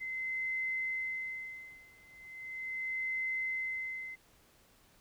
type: tone with tremolo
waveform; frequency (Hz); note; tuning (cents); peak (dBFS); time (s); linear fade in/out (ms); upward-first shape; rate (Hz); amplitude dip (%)
sine; 2059; C7; -28; -32; 0-4.16; 20; sine; 0.38; 95
effects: pink hiss -65 dBFS RMS until 5 s